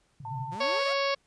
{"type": "band-pass noise", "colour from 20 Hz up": "pink", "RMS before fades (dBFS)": -39, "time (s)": [0.2, 0.56], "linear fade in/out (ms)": 5, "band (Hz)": [120, 140], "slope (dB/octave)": 96}
{"type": "tone", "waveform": "sine", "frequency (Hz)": 894, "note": "A5", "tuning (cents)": 27, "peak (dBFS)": -35, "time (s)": [0.25, 0.79], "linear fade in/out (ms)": 2}
{"type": "exponential sweep", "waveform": "sawtooth", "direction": "up", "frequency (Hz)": [164.81, 778], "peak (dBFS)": -35, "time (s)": [0.51, 0.94], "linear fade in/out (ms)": 20}
{"type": "harmonic tone", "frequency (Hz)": 554.4, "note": "C#5", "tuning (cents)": 0, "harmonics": [1, 2, 3, 4, 5, 6, 7, 8, 9, 10], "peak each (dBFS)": [-28, -31, -38, -34, -38, -40, -42, -38, -41, -41], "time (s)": [0.6, 1.15], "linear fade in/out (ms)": 10}
{"effects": ["pink hiss -69 dBFS RMS until 1.26 s", "resampled to 22050 Hz"]}